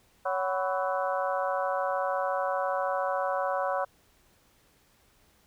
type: harmonic tone with a mistuned harmonic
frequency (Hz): 186.8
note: F#3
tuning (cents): +17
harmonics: 3 / 4 / 5 / 6 / 7 / 8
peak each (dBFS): -30 / -32 / -34 / -36 / -37 / -38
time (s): 0.25-3.85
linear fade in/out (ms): 10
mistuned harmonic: 5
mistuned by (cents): +110
effects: pink hiss -64 dBFS RMS until 5.46 s